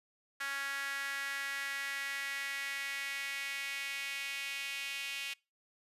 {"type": "tone with high-pass filter sweep", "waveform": "sawtooth", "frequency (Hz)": 277.2, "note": "C#4", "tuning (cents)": 0, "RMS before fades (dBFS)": -39, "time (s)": [0.4, 5.34], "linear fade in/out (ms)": 10, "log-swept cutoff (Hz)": [1600, 2600], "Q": 3.5, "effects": ["noise-tail reverb RT60 0.3 s tail -26 dB re dry", "resampled to 32000 Hz"]}